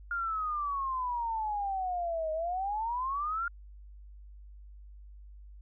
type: exponential two-way sweep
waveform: sine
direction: down then up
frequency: 1418 to 622.3 to 1418 Hz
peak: -30 dBFS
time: 0.11-3.48 s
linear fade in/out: 2 ms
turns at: 2.32 s
effects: added 50 Hz sine -47 dBFS peak until 5.61 s